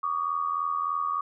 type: tone pair together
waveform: sine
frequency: 1132 / 1215.3 Hz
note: C#6 / D#6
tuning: +36 / -41 cents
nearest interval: minor second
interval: 123 cents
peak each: -28 / -29 dBFS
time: 0.03-1.21 s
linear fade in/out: 5 ms
effects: none